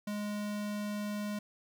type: tone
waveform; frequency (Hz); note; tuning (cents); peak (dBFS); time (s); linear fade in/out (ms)
square; 207.7; G#3; 0; -35; 0.07-1.39; 5
effects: 12-bit